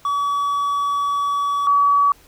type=tone pair in turn; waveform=triangle / sine; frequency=1139 / 1139 Hz; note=C#6 / C#6; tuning=+47 / +47 cents; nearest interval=unison; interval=0 cents; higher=neither; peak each=-16 / -12 dBFS; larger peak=second; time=0.05-1.67 / 1.67-2.12 s; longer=first; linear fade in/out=2 ms; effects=pink hiss -51 dBFS RMS until 2.27 s